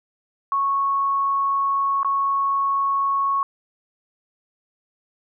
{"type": "tone with dropouts", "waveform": "sine", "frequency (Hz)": 1104, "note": "C#6", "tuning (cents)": -7, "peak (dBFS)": -18, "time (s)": [0.52, 3.43], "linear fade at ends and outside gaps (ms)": 1, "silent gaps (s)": [2.031, 2.047], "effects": []}